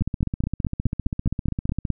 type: two click trains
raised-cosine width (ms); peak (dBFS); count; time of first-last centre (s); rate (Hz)
5; -9 / -13; 10 / 29; 0.02-1.903 / 0.01-1.852; 4.78 / 15.2
effects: none